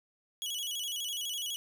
sawtooth tone with vibrato, 3136 Hz, G7, in tune, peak -31 dBFS, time 0.42-1.56 s, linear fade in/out 0 ms, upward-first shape square, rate 12 Hz, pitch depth 97 cents each way, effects none

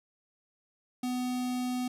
square tone with notch filter, 249.9 Hz, B3, 21 cents sharp, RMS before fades -32 dBFS, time 1.03-1.88 s, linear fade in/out 5 ms, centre 1600 Hz, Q 1.4, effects resampled to 32000 Hz + 11-bit

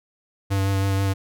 square tone with vibrato, 97.6 Hz, G2, 7 cents flat, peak -20 dBFS, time 0.5-1.14 s, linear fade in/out 20 ms, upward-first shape sine, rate 6.2 Hz, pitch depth 16 cents each way, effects none

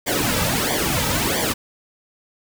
pink noise with flanger, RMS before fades -21 dBFS, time 0.06-1.54 s, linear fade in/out 20 ms, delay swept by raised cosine 0.74 to 2.84 ms, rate 1.5 Hz, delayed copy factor -0.85, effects none

